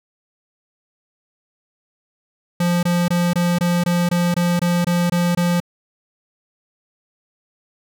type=tone bursts; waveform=square; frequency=174.61 Hz; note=F3; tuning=in tune; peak=-16 dBFS; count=12; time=2.6-5.602 s; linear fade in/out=5 ms; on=230 ms; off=22 ms; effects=none